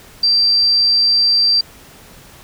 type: tone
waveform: sine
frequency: 4699 Hz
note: D8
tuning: in tune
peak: -10 dBFS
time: 0.23-1.61 s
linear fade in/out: 5 ms
effects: pink hiss -42 dBFS RMS until 2.43 s